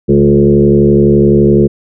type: tone with frequency modulation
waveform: sine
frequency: 281.2 Hz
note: C#4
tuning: 25 cents sharp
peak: -4 dBFS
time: 0.08-1.68 s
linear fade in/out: 20 ms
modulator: 71.8 Hz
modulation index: 2.3
effects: none